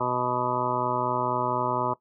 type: harmonic tone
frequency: 124.2 Hz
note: B2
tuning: 10 cents sharp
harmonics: 1 / 2 / 3 / 4 / 5 / 7 / 8 / 9 / 10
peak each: -36 / -36 / -32 / -36 / -32 / -31 / -30 / -34 / -34 dBFS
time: 0-1.94 s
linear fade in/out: 10 ms
effects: noise-tail reverb RT60 0.1 s tail -17 dB re dry